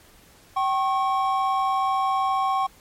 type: tone pair together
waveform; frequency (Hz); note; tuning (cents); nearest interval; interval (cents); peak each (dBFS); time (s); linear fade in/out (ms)
triangle; 770 / 1088.9; G5 / C#6; -31 / -31; tritone; 600; -21; 0.56-2.67; 10
effects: pink hiss -53 dBFS RMS until 2.8 s + MP3 64 kbps